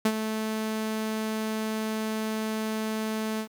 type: tone with ADSR envelope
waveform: sawtooth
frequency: 218.4 Hz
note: A3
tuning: 13 cents flat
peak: -15 dBFS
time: 0.05-3.48 s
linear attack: 5 ms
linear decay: 59 ms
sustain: -9 dB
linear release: 84 ms
effects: 9-bit